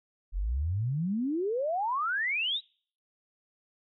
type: exponential sweep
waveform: sine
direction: up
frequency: 41.2 to 3951 Hz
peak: -27 dBFS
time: 0.32-2.61 s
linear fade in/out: 50 ms
effects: noise-tail reverb RT60 0.5 s tail -26 dB re dry